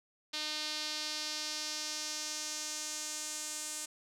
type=tone with band-pass filter sweep; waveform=sawtooth; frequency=304.8 Hz; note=D#4; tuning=36 cents flat; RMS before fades=-39 dBFS; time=0.33-3.86 s; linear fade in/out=10 ms; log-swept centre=4200 to 7800 Hz; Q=2.3; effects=none